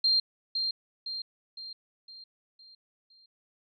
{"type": "tone with echo", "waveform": "sine", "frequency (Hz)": 4186, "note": "C8", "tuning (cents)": 0, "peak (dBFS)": -21, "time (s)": [0.04, 0.2], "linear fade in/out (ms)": 5, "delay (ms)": 510, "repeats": 6, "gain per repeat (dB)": -6, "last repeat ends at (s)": 3.26, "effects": []}